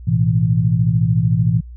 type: chord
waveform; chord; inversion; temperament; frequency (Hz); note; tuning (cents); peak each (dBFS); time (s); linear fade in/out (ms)
sine; A suspended second; none; equal; 110 / 123.47 / 164.81; A2 / B2 / E3; 0 / 0 / 0; -17; 0.07-1.61; 10
effects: added 60 Hz sine -32 dBFS peak until 1.76 s